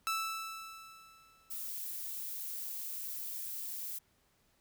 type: tone with exponential decay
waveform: sawtooth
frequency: 1318.5 Hz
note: E6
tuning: in tune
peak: -27 dBFS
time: 0.07-1.68 s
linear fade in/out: 0 ms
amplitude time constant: 350 ms
type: noise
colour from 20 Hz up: violet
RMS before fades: -41 dBFS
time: 1.5-3.99 s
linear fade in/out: 10 ms
effects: pink hiss -72 dBFS RMS until 4.6 s